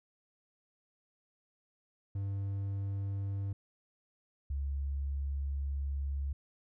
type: tone pair in turn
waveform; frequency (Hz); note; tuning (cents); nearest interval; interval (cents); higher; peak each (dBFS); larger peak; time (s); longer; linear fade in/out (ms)
triangle / sine; 98.8 / 69.6; G2 / C#2; +14 / +8; tritone; 606; first; -31 / -32; first; 2.15-3.53 / 4.5-6.33; second; 5
effects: none